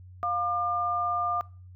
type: tone pair together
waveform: sine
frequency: 705.3 / 1200 Hz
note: F5 / D6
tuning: +17 / +37 cents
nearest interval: major sixth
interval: 920 cents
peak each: -30 / -27 dBFS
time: 0.23-1.41 s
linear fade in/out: 0 ms
effects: noise-tail reverb RT60 0.4 s tail -23 dB re dry + added 91 Hz sine -45 dBFS peak until 1.75 s